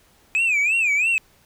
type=tone with vibrato; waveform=sine; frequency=2489 Hz; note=D#7; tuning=in tune; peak=-14 dBFS; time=0.35-1.18 s; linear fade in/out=0 ms; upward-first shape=sine; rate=3 Hz; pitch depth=170 cents each way; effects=tanh soft clip ceiling -16 dBFS + pink hiss -57 dBFS RMS until 1.45 s